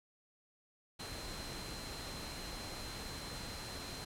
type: tone in noise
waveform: sine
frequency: 4116 Hz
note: C8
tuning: 29 cents flat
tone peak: -50 dBFS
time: 0.99-4.05 s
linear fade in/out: 10 ms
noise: pink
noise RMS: -45 dBFS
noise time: 0.99-4.05 s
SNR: -8 dB
effects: low-pass 11000 Hz 12 dB/octave